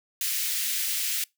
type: high-pass noise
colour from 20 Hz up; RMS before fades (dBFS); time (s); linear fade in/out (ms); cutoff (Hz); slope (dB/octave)
white; -28; 0.21-1.24; 2; 1900; 24
effects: noise-tail reverb RT60 0.2 s tail -25 dB re dry